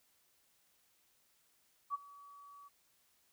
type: tone with ADSR envelope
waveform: sine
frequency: 1139 Hz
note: C#6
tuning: 47 cents sharp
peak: -32 dBFS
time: 1.9-2.69 s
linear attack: 42 ms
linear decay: 22 ms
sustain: -21 dB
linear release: 20 ms
effects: white hiss -73 dBFS RMS until 3.32 s